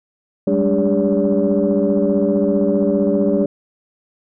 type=tone cluster; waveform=sine; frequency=193.1 / 208.4 / 291.5 / 402.6 / 571 Hz; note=G3 / G#3 / D4 / G4 / D5; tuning=-26 / +6 / -13 / +46 / -49 cents; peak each=-19 dBFS; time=0.47-3.46 s; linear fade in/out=5 ms; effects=tanh soft clip ceiling -6 dBFS